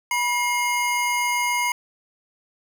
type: tone pair together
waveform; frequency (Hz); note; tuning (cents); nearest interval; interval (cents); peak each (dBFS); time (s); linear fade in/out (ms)
square; 972 / 2133; B5 / C7; -28 / +33; octave + major second; 1361; -24; 0.11-1.72; 2
effects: none